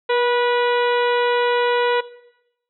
harmonic tone with a mistuned harmonic, 488 Hz, B4, 21 cents flat, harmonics 1 / 2 / 3 / 4 / 5 / 6 / 7 / 8, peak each -17 / -23 / -27 / -29 / -31 / -33 / -34 / -35 dBFS, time 0.09-2.01 s, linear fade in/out 10 ms, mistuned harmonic 1, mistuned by -20 cents, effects noise-tail reverb RT60 0.9 s tail -19 dB re dry

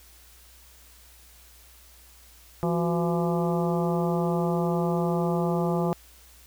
harmonic tone with a mistuned harmonic, 169.8 Hz, F3, 48 cents flat, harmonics 1 / 2 / 3 / 4 / 5 / 6 / 7, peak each -25 / -29 / -31 / -33 / -34 / -39 / -38 dBFS, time 2.63-5.93 s, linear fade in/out 0 ms, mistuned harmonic 2, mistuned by +110 cents, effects added 60 Hz sine -54 dBFS peak until 6.46 s + white hiss -54 dBFS RMS until 6.46 s

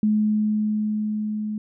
sine tone with level ramp, 212.9 Hz, G#3, 43 cents sharp, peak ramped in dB -16 to -25 dBFS, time 0.03-1.58 s, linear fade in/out 2 ms, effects none

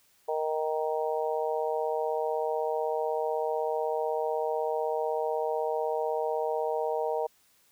harmonic tone, 156 Hz, D#3, 5 cents sharp, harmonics 3 / 4 / 5 / 6, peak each -30 / -32 / -34 / -36 dBFS, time 0.28-7.27 s, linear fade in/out 10 ms, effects white hiss -65 dBFS RMS until 7.71 s

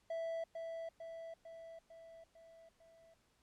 triangle tone with echo, 659.3 Hz, E5, in tune, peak -36 dBFS, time 0.1-0.44 s, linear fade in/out 5 ms, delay 450 ms, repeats 6, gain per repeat -4 dB, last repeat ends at 3.14 s, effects pink hiss -75 dBFS RMS until 3.42 s + low-pass 10000 Hz 12 dB/octave

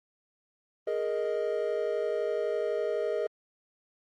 triangle chord, Ab suspended second, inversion none, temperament just, 415.3 / 467.2 / 623 Hz, Ab4 / Bb4 / Eb5, 0 / +4 / +2 cents, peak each -30 dBFS, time 0.87-3.27 s, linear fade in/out 5 ms, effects Opus 24 kbps

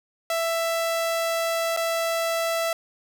sawtooth tone with dropouts, 663 Hz, E5, 10 cents sharp, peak -19 dBFS, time 0.3-2.73 s, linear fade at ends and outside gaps 2 ms, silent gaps 1.765-1.772 s, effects none

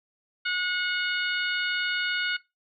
harmonic tone, 727 Hz, F#5, 31 cents flat, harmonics 2 / 3 / 4 / 5 / 6, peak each -28 / -32 / -34 / -36 / -38 dBFS, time 0.45-2.37 s, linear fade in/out 10 ms, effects noise-tail reverb RT60 0.2 s tail -18 dB re dry

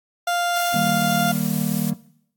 30% pulse tone, 698.5 Hz, F5, in tune, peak -17 dBFS, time 0.27-1.32 s, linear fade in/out 5 ms
blue noise, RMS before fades -31 dBFS, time 0.56-1.9 s, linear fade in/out 2 ms
triangle chord, Eb major, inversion none, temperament just, 155.56 / 194.45 / 233.3 Hz, Eb3 / G3 / Bb3, 0 / -14 / +2 cents, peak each -23 dBFS, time 0.74-1.94 s, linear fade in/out 5 ms
effects noise-tail reverb RT60 0.7 s tail -19 dB re dry + AAC 64 kbps

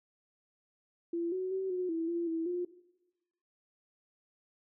sine tone with pitch steps, 339.3 / 372 / 381 / 364.1 / 328.2 / 341.2 / 326.9 / 354.6 Hz, F4 / F#4 / G4 / F#4 / E4 / F4 / E4 / F4, -50 / +9 / -49 / -28 / -8 / -40 / -14 / +26 cents, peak -31 dBFS, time 1.13-2.65 s, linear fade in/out 5 ms, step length 190 ms, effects noise-tail reverb RT60 1.0 s tail -18 dB re dry

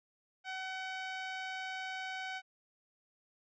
sawtooth tone with band-pass filter, 755 Hz, F#5, 35 cents sharp, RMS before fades -41 dBFS, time 0.44-2.42 s, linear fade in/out 50 ms, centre 2000 Hz, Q 0.92, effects resampled to 16000 Hz

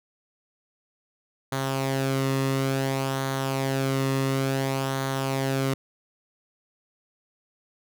sawtooth tone with flanger, 134.7 Hz, C#3, 49 cents flat, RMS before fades -26 dBFS, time 1.52-5.74 s, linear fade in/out 5 ms, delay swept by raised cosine 0.38 to 1.32 ms, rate 0.57 Hz, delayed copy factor -0.5, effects none

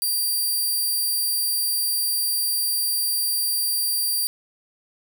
5% pulse tone, 4720 Hz, D8, 8 cents sharp, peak -14 dBFS, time 0.02-4.27 s, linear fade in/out 0 ms, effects none

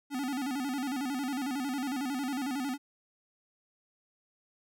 square tone with vibrato, 267.9 Hz, C4, 41 cents sharp, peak -32 dBFS, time 0.1-2.78 s, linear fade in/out 50 ms, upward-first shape square, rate 11 Hz, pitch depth 110 cents each way, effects none

